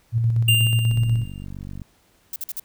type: tone with tremolo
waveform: sine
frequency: 115.2 Hz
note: A#2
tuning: 20 cents flat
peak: -15 dBFS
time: 0.12-1.25 s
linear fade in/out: 50 ms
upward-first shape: square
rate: 8.2 Hz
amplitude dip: 35%
type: tone with exponential decay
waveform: square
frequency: 2794 Hz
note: F7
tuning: in tune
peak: -15 dBFS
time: 0.48-1.45 s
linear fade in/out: 5 ms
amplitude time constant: 210 ms
type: click train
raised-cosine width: 5 ms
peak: -23 dBFS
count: 44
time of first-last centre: 0.92-1.818 s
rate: 47.9 Hz
type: noise bursts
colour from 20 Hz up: violet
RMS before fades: -29 dBFS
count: 4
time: 2.33-2.597 s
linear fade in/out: 2 ms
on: 30 ms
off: 49 ms
effects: pink hiss -60 dBFS RMS until 2.64 s